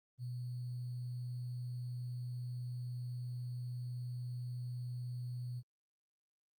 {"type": "tone with sample-and-hold", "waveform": "sine", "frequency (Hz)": 123.47, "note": "B2", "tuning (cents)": 0, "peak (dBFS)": -39, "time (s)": [0.18, 5.63], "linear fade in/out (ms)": 50, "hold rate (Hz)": 4410, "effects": ["Opus 32 kbps"]}